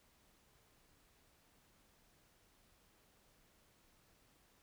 silence, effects pink hiss -71 dBFS RMS until 4.62 s

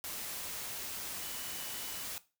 sine tone in noise, 2961 Hz, F#7, 1 cent sharp, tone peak -51 dBFS, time 1.22-2.03 s, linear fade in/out 0 ms, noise white, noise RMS -41 dBFS, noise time 0.04-2.18 s, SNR -13 dB, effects noise-tail reverb RT60 0.3 s tail -17 dB re dry

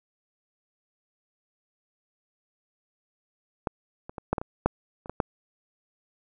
clicks, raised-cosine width 1 ms, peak -12 / -24 / -21 / -9 / -14 / -19 / -6 / -28 / -19 / -8 dBFS, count 10, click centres 3.672 / 4.095 / 4.182 / 4.33 / 4.382 / 4.415 / 4.66 / 5.059 / 5.096 / 5.202 s, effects none

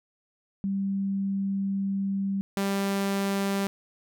sine / sawtooth tone pair in turn, 196 / 197.36 Hz, G3 / G3, 0 / +12 cents, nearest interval unison, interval 12 cents, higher second, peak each -25 / -21 dBFS, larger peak second, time 0.64-2.41 / 2.57-3.67 s, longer first, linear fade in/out 0 ms, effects none

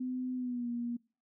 sine tone with pitch glide, 254 to 238.4 Hz, B3 to A#3, +49 to +39 cents, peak -33 dBFS, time 0-0.97 s, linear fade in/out 10 ms, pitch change -110 cents, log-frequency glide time 0.35-0.69 s, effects noise-tail reverb RT60 0.4 s tail -24 dB re dry

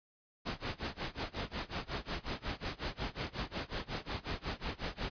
pink noise with tremolo, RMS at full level -36 dBFS, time 0.45-5.1 s, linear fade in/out 20 ms, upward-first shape sine, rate 5.5 Hz, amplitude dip 95%, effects resampled to 11025 Hz

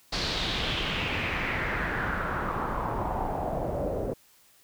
pink noise with low-pass filter sweep, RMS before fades -30 dBFS, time 0.12-4.14 s, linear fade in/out 10 ms, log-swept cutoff 4600 to 500 Hz, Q 3.4, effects white hiss -60 dBFS RMS until 4.63 s

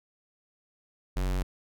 square tone, 46.25 Hz, F#1, in tune, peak -27 dBFS, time 1.16-1.43 s, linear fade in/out 10 ms, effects none

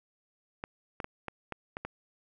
clicks, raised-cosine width 0.5 ms, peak -21 dBFS, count 7, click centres 0.639 / 1.002 / 1.044 / 1.283 / 1.523 / 1.769 / 1.85 s, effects none

